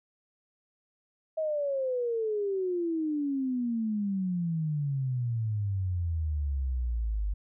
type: exponential sweep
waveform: sine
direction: down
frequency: 642 to 49 Hz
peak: -27 dBFS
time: 1.37-7.34 s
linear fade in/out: 10 ms
effects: none